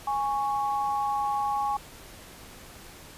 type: tone pair together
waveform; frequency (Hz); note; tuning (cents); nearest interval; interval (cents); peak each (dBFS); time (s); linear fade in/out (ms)
sine; 826.8 / 1108.7; G#5 / C#6; -8 / 0; perfect fourth; 508; -26 / -30; 0.07-1.77; 5
effects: pink hiss -47 dBFS RMS until 3.17 s + resampled to 32000 Hz